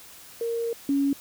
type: tone pair in turn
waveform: sine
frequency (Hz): 464 / 279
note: A#4 / C#4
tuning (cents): -8 / +11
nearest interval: major sixth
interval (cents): 881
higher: first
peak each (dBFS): -25 / -20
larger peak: second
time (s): 0.41-0.73 / 0.89-1.13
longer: first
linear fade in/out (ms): 2
effects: white hiss -47 dBFS RMS until 1.2 s